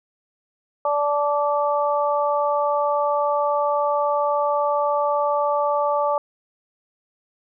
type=harmonic tone; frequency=290.9 Hz; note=D4; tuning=16 cents flat; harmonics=2 / 3 / 4; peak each=-21 / -23 / -24 dBFS; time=0.85-6.18 s; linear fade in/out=2 ms; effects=none